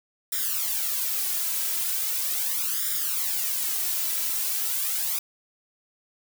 blue noise with flanger, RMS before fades -27 dBFS, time 0.32-5.19 s, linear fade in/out 5 ms, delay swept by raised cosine 0.56 to 3.06 ms, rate 0.39 Hz, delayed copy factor +0.85, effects none

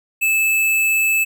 square tone, 2618 Hz, E7, 13 cents flat, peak -15 dBFS, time 0.21-1.25 s, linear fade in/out 20 ms, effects none

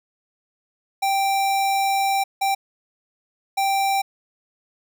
square tone bursts at uneven times, 784 Hz, G5, in tune, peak -19 dBFS, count 3, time 1.02-2.24 / 2.41-2.55 / 3.57-4.02 s, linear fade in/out 10 ms, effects none

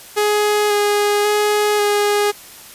sawtooth tone with vibrato, 415.3 Hz, G#4, in tune, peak -10 dBFS, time 0.16-2.32 s, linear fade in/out 20 ms, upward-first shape square, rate 0.92 Hz, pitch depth 12 cents each way, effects white hiss -39 dBFS RMS until 2.74 s + resampled to 32000 Hz

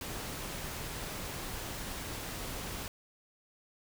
pink noise, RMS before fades -40 dBFS, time 0.01-2.88 s, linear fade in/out 2 ms, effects none

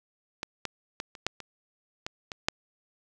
clicks, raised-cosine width 0.2 ms, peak -15 / -14 / -16 / -27 / -9 / -23 / -16 / -19 / -6 dBFS, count 9, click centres 0.431 / 0.653 / 1.001 / 1.152 / 1.266 / 1.403 / 2.065 / 2.318 / 2.485 s, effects none

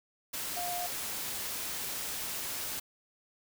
sine tone in noise, 707 Hz, F5, 21 cents sharp, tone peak -35 dBFS, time 0.56-0.87 s, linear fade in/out 10 ms, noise white, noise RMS -37 dBFS, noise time 0.33-2.8 s, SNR -1 dB, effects none

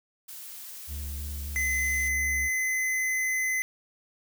blue noise, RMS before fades -42 dBFS, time 0.28-2.09 s, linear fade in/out 10 ms
triangle tone with vibrato, 71.9 Hz, D2, 36 cents flat, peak -31 dBFS, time 0.87-2.5 s, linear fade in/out 50 ms, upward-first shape sine, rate 3.1 Hz, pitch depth 23 cents each way
square tone, 2038 Hz, C7, 46 cents flat, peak -26 dBFS, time 1.56-3.62 s, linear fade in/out 0 ms
effects none

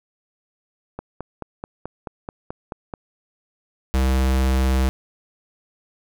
click train, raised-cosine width 1 ms, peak -16 dBFS, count 10, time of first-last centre 0.99-2.938 s, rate 4.62 Hz
square tone, 65.41 Hz, C2, in tune, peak -17 dBFS, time 3.94-4.89 s, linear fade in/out 0 ms
effects none

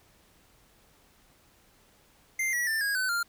square tone with pitch steps, 2093 / 1930.4 / 1780.4 / 1642.1 / 1514.6 / 1396.9 Hz, C7 / B6 / A6 / G#6 / F#6 / F6, 0 / -40 / +20 / -20 / +40 / 0 cents, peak -27 dBFS, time 2.39-3.23 s, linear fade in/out 5 ms, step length 140 ms, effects pink hiss -62 dBFS RMS until 3.28 s

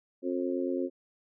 harmonic tone, 89 Hz, F2, 33 cents sharp, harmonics 3 / 4 / 5 / 6, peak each -32 / -32 / -39 / -36 dBFS, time 0.22-0.9 s, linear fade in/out 50 ms, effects none

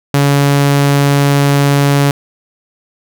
sawtooth tone, 141.5 Hz, C#3, 36 cents sharp, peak -4 dBFS, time 0.14-2.11 s, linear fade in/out 2 ms, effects none

